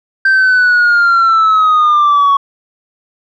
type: linear sweep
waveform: sine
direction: down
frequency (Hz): 1568 to 1108.7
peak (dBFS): -4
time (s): 0.25-2.37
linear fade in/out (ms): 5
effects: tanh soft clip ceiling -5 dBFS